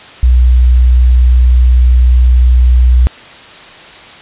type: tone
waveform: sine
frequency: 61.74 Hz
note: B1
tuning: in tune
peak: -3 dBFS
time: 0.23-3.07 s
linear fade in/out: 0 ms
effects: white hiss -33 dBFS RMS until 4.21 s + resampled to 8000 Hz